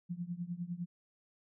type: tone with tremolo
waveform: sine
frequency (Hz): 174.61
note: F3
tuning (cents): 0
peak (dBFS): -33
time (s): 0.09-0.86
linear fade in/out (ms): 20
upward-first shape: triangle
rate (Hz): 9.9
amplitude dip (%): 95
effects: none